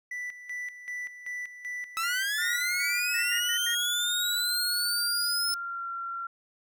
triangle tone with tremolo, 1975.5 Hz, B6, in tune, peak -31 dBFS, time 0.11-3.48 s, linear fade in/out 5 ms, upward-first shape square, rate 2.6 Hz, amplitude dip 70%
sawtooth linear sweep, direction up, 1291 to 5250 Hz, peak -24 dBFS, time 1.97-5.54 s, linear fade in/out 0 ms
sine tone with pitch glide, 1435 to 1368.6 Hz, F6 to F6, +47 to -35 cents, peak -32 dBFS, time 2.38-6.27 s, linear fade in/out 5 ms, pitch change -82 cents, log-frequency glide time 4.78-5.9 s
triangle tone bursts, 1864.7 Hz, A#6, in tune, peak -29 dBFS, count 4, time 3.14-3.748 s, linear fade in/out 5 ms, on 86 ms, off 88 ms
effects none

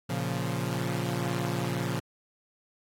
sawtooth chord, Bb minor, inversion none, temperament equal, 116.54 / 138.59 / 174.61 Hz, Bb2 / Db3 / F3, 0 / 0 / 0 cents, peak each -29 dBFS, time 0.09-2 s, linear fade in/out 10 ms, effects AAC 48 kbps

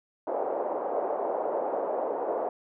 pink band-pass noise, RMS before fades -30 dBFS, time 0.27-2.49 s, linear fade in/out 2 ms, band 450 to 770 Hz, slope 24 dB/octave, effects none

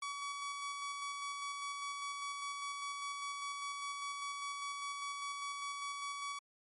sawtooth tone with tremolo, 1135 Hz, C#6, 41 cents sharp, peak -35 dBFS, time 0.02-6.39 s, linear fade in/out 5 ms, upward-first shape square, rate 5 Hz, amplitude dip 25%, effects MP3 48 kbps

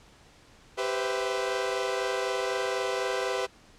sawtooth chord, C major seventh, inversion second, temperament equal with one note detuned, 392 / 499.3 / 523.3 / 659.3 Hz, G4 / B4 / C5 / E5, 0 / +19 / 0 / 0 cents, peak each -28 / -27 / -32 / -32 dBFS, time 0.77-3.47 s, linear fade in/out 20 ms, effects pink hiss -56 dBFS RMS until 3.78 s + low-pass 7000 Hz 12 dB/octave

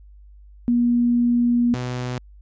sine / sawtooth tone pair in turn, 240 / 124.66 Hz, B3 / B2, -49 / +17 cents, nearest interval major seventh, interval 1134 cents, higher first, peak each -15 / -21 dBFS, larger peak first, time 0.68-1.74 / 1.74-2.18 s, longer first, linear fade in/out 0 ms, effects added 50 Hz sine -43 dBFS peak until 2.41 s + resampled to 16000 Hz

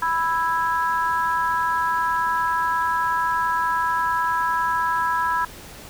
sine chord, E major, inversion second, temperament just, 988.9 / 1318.5 / 1648.1 Hz, B5 / E6 / G#6, +2 / 0 / -14 cents, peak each -21 / -26 / -26 dBFS, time 0.02-5.45 s, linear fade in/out 5 ms, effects pink hiss -41 dBFS RMS until 5.89 s

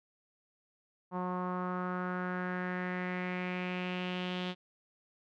sawtooth tone with low-pass filter sweep, 181.3 Hz, F#3, 35 cents flat, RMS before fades -36 dBFS, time 1.11-4.55 s, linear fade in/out 50 ms, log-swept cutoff 1000 to 3400 Hz, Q 3.9, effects none

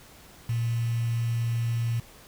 sine tone with quantisation, 116.54 Hz, A#2, in tune, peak -24 dBFS, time 0.49-2 s, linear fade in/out 5 ms, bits 7, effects pink hiss -51 dBFS RMS until 2.27 s

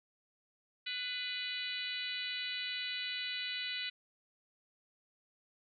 harmonic tone with a mistuned harmonic, 493.9 Hz, B4, in tune, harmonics 3 / 4 / 5 / 6 / 7 / 8 / 9, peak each -47 / -44 / -44 / -42 / -49 / -41 / -52 dBFS, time 0.86-3.9 s, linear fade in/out 10 ms, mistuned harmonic 4, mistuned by +31 cents, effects none

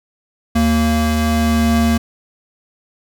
square tone pair together, 76.94 / 230 Hz, D#2 / A#3, -19 / -23 cents, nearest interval octave + perfect fifth, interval 1896 cents, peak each -18 / -15 dBFS, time 0.55-1.98 s, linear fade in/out 10 ms, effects none

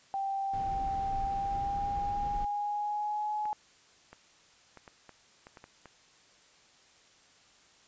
sine tone with pitch glide, 784 to 845.1 Hz, G5 to G#5, 0 to +30 cents, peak -30 dBFS, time 0.14-3.53 s, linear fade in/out 0 ms, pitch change +130 cents, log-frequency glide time 1.12-3.32 s
brown noise, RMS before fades -40 dBFS, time 0.53-2.45 s, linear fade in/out 5 ms
clicks, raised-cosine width 0.5 ms, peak -33 dBFS, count 9, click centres 3.455 / 4.13 / 4.773 / 4.878 / 5.093 / 5.469 / 5.572 / 5.641 / 5.857 s
effects white hiss -61 dBFS RMS until 7.87 s + resampled to 16000 Hz

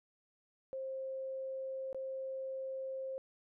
sine tone with dropouts, 530 Hz, C5, 22 cents sharp, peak -38 dBFS, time 0.73-3.18 s, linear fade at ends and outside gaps 0 ms, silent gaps 1.929-1.946 s, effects none

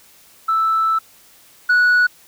sine tone pair in turn, 1318.5 / 1469.3 Hz, E6 / F#6, 0 / -13 cents, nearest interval major second, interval 187 cents, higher second, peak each -13 / -8 dBFS, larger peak second, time 0.48-0.99 / 1.69-2.07 s, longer first, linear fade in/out 10 ms, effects tanh soft clip ceiling -10 dBFS + white hiss -49 dBFS RMS until 2.27 s

